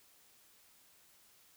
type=silence; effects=white hiss -65 dBFS RMS until 1.56 s